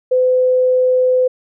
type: tone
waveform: sine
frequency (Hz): 508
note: B4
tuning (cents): +49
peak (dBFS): -10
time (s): 0.11-1.28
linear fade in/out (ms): 10
effects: none